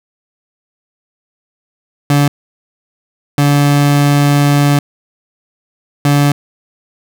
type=tone bursts at uneven times; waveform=30% pulse; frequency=143.8 Hz; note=D3; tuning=36 cents flat; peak=-5 dBFS; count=3; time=2.1-2.28 / 3.38-4.79 / 6.05-6.32 s; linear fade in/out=2 ms; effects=none